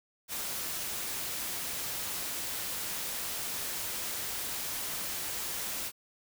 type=noise; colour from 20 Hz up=white; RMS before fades=-36 dBFS; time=0.28-5.92 s; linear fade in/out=50 ms; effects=none